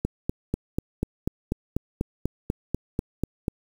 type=click train; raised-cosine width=3 ms; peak=-11 dBFS; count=15; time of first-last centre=0.05-3.481 s; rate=4.08 Hz; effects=7-bit